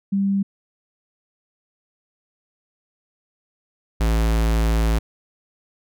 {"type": "tone pair in turn", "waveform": ["sine", "square"], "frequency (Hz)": [197.1, 55.42], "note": ["G3", "A1"], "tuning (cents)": [10, 13], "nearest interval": "octave + minor seventh", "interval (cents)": 2197, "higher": "first", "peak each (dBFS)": -17, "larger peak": "neither", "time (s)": [[0.12, 0.43], [4, 4.99]], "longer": "second", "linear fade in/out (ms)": 10, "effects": []}